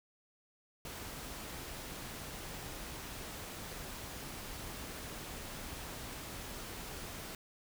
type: noise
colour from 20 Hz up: pink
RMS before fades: -45 dBFS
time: 0.85-7.35 s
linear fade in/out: 2 ms
effects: none